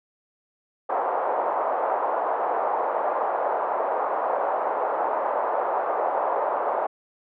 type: band-pass noise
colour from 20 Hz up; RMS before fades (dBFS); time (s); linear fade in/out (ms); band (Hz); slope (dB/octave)
pink; -25; 0.89-6.87; 10; 570 to 1000; 24
effects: none